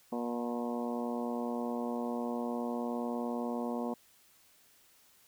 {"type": "harmonic tone with a mistuned harmonic", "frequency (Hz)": 119.7, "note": "A#2", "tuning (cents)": 46, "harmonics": [2, 3, 4, 5, 6, 7, 8, 9], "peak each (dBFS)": [-35, -43, -40, -43, -43, -46, -47, -49], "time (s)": [0.12, 3.94], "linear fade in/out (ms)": 5, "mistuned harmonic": 7, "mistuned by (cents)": 61, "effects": ["white hiss -64 dBFS RMS until 5.27 s"]}